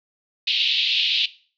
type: band-pass noise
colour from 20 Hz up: pink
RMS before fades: -21 dBFS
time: 0.47-1.26 s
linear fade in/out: 5 ms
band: 2700 to 4100 Hz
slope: 48 dB/octave
effects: noise-tail reverb RT60 0.4 s tail -17 dB re dry